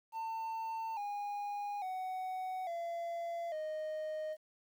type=tone with pitch steps; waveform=triangle; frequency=898 / 818.7 / 746.5 / 680.6 / 620.5 Hz; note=A5 / G#5 / F#5 / F5 / D#5; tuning=+35 / -25 / +15 / -45 / -5 cents; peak=-35 dBFS; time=0.12-4.37 s; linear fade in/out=50 ms; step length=850 ms; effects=11-bit